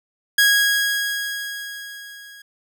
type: tone with level ramp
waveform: sawtooth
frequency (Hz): 1649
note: G#6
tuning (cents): -13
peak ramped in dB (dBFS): -8 to -37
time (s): 0.38-2.42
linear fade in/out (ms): 5
effects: none